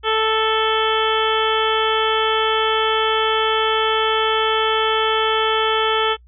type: harmonic tone with a mistuned harmonic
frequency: 440 Hz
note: A4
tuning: in tune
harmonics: 1 / 2 / 3 / 4 / 5 / 6 / 7 / 8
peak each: -20 / -23 / -21 / -27 / -29 / -30 / -24 / -28 dBFS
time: 0.03-6.17 s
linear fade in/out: 50 ms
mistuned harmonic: 8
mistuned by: -57 cents
effects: noise-tail reverb RT60 0.1 s tail -26 dB re dry + added 60 Hz sine -45 dBFS peak until 6.27 s